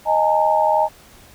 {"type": "chord", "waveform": "sine", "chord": "D# suspended fourth", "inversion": "none", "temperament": "equal with one note detuned", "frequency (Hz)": [622.3, 830.6, 912.6], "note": ["D#5", "G#5", "A#5"], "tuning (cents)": [0, 0, -37], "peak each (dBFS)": -18, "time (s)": [0.05, 0.89], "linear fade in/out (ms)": 50, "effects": ["pink hiss -47 dBFS RMS until 1.34 s"]}